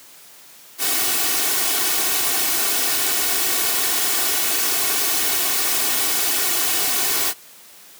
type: noise with comb filter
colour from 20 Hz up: white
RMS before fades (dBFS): -20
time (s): 0.78-7.34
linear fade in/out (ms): 50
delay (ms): 2.7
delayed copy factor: +0.75
effects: white hiss -45 dBFS RMS until 7.99 s + high-pass 150 Hz 12 dB/octave